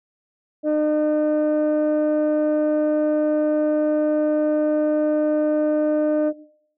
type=tone pair together; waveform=sine; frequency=303.5 / 607 Hz; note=D#4 / D#5; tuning=-43 / -43 cents; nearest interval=octave; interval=1200 cents; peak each=-18 dBFS; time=0.63-6.33 s; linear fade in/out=50 ms; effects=noise-tail reverb RT60 0.6 s tail -18 dB re dry + tanh soft clip ceiling -14 dBFS